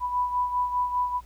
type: beating tone pair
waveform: sine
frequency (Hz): 987.8 / 992.8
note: B5 / B5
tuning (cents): 0 / +9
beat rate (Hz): 5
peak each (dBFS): -24 / -31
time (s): 0-1.21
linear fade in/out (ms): 50
effects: added 60 Hz sine -46 dBFS peak until 1.25 s + pink hiss -59 dBFS RMS until 1.25 s